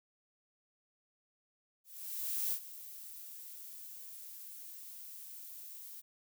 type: noise with ADSR envelope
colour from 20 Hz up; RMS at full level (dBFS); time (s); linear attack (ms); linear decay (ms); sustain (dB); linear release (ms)
violet; -34; 1.84-6.02; 680; 72; -15; 28
effects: none